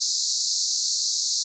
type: band-pass noise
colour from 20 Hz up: pink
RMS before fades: -25 dBFS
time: 0-1.44 s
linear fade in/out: 20 ms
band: 4100 to 7100 Hz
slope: 96 dB/octave
effects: none